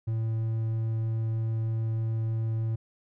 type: tone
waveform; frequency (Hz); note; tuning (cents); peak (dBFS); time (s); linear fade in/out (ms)
triangle; 112.1; A2; +33; -24; 0.07-2.76; 10
effects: none